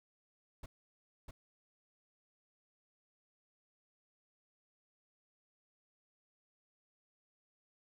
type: noise with echo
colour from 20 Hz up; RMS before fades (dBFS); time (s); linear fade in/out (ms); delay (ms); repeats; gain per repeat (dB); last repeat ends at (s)
brown; -45; 0.63-0.66; 5; 650; 1; -2; 1.31
effects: none